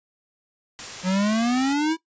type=noise; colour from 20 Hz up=white; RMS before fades=-35 dBFS; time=0.79-1.73 s; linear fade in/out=0 ms
type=exponential sweep; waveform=square; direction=up; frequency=180 to 329.6 Hz; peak=-20 dBFS; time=1.03-1.97 s; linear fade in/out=50 ms
effects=noise-tail reverb RT60 0.1 s tail -17 dB re dry + resampled to 16000 Hz